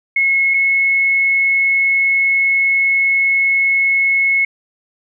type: tone pair in turn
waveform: sine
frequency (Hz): 2177 / 2185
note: C#7 / C#7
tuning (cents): -32 / -26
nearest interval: unison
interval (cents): 6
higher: second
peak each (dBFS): -11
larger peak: neither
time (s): 0.16-0.54 / 0.54-4.45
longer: second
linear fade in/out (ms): 5
effects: none